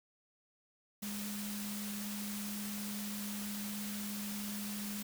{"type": "tone in noise", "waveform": "sine", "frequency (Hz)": 206, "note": "G#3", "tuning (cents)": -14, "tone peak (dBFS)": -40, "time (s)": [1.02, 5.03], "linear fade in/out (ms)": 10, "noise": "white", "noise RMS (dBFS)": -44, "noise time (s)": [1.02, 5.03], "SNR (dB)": 1, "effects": []}